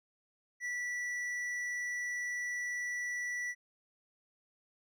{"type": "tone with hard clipping", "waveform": "sine", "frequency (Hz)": 1957, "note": "B6", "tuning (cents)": -16, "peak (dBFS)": -36, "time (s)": [0.6, 3.55], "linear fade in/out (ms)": 50, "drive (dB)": 6, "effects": []}